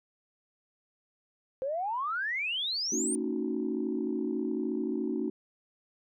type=exponential sweep; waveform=sine; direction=up; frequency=511 to 9300 Hz; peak=-29 dBFS; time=1.62-3.15 s; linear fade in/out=0 ms
type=chord; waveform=sine; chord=D# minor seventh; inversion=second; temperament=equal with one note detuned; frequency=227.6 / 277.2 / 311.1 / 370 Hz; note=A#3 / C#4 / D#4 / F#4; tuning=-41 / 0 / 0 / 0 cents; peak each=-34 dBFS; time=2.92-5.3 s; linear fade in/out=5 ms
effects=tanh soft clip ceiling -20 dBFS